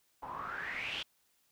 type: noise with low-pass filter sweep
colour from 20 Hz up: white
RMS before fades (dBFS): -40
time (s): 0.22-1.03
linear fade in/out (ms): 10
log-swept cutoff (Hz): 870 to 3300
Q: 7.7
effects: white hiss -73 dBFS RMS until 1.51 s